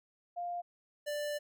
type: tone pair in turn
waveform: sine / square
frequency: 701 / 589.5 Hz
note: F5 / D5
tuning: +6 / +6 cents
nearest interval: minor third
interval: 300 cents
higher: first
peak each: -35 / -35 dBFS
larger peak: neither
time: 0.36-0.62 / 1.06-1.39 s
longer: second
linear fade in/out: 20 ms
effects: none